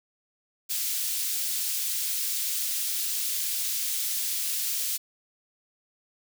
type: high-pass noise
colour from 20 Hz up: white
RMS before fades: -29 dBFS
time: 0.69-4.98 s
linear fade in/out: 20 ms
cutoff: 3400 Hz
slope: 12 dB/octave
effects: none